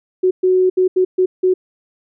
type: tone bursts at uneven times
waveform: sine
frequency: 370 Hz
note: F#4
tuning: in tune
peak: -10 dBFS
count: 6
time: 0.23-0.31 / 0.43-0.7 / 0.77-0.88 / 0.96-1.05 / 1.18-1.26 / 1.43-1.54 s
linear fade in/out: 10 ms
effects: none